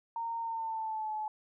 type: tone with pitch glide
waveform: sine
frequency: 921 to 859.3 Hz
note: A#5 to A5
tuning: -21 to -41 cents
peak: -33 dBFS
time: 0.16-1.28 s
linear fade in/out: 2 ms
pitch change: -120 cents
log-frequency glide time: 0.39-1.13 s
effects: none